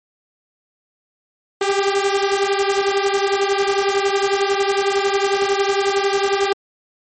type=beating tone pair; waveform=sawtooth; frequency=392 / 403 Hz; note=G4 / G4; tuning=0 / +48 cents; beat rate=11 Hz; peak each=-14 / -16 dBFS; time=1.61-6.53 s; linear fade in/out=5 ms; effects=MP3 32 kbps